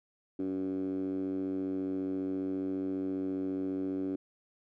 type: tone with band-pass filter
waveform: 10% pulse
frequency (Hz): 94.7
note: F#2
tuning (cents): +41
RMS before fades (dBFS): -34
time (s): 0.39-4.16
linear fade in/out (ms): 5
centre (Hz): 310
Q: 6.3
effects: none